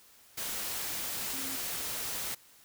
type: tone in noise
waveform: sine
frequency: 267.2 Hz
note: C4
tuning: 36 cents sharp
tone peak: -44 dBFS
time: 1.33-1.57 s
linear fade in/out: 10 ms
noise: white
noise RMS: -36 dBFS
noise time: 0.37-2.35 s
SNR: -11 dB
effects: white hiss -59 dBFS RMS until 2.64 s